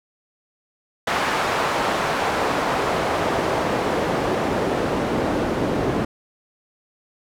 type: noise with band-pass filter sweep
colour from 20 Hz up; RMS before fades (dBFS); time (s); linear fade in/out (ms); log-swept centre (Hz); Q
pink; -22; 1.07-6.05; 5; 1100 to 330; 0.79
effects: none